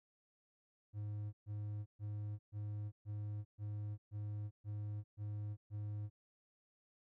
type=tone bursts; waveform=triangle; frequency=104.4 Hz; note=G#2; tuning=10 cents sharp; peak=-38 dBFS; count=10; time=0.93-6.1 s; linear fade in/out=50 ms; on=400 ms; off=130 ms; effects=none